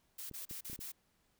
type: noise bursts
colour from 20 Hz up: blue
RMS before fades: -45 dBFS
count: 5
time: 0.18-0.92 s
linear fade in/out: 10 ms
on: 120 ms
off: 35 ms
type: clicks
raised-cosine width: 3 ms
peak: -37 dBFS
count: 5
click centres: 0.313 / 0.511 / 0.699 / 0.731 / 0.791 s
effects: pink hiss -75 dBFS RMS until 1.39 s